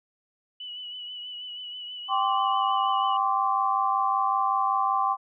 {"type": "tone with vibrato", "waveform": "sine", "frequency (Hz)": 2960, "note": "F#7", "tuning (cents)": 0, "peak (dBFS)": -35, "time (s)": [0.6, 3.17], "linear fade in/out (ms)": 5, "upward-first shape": "triangle", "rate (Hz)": 6.2, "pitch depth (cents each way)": 37}
{"type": "chord", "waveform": "sine", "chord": "G suspended fourth", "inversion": "none", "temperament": "equal with one note detuned", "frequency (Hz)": [784, 1046.5, 1151.8], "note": ["G5", "C6", "D6"], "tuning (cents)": [0, 0, -34], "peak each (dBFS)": -26, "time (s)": [2.08, 5.17], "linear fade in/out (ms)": 50}
{"effects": []}